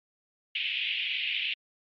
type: band-pass noise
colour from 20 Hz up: pink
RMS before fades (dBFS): -31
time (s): 0.55-1.54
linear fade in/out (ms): 5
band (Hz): 2400 to 3200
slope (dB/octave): 48
effects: MP3 32 kbps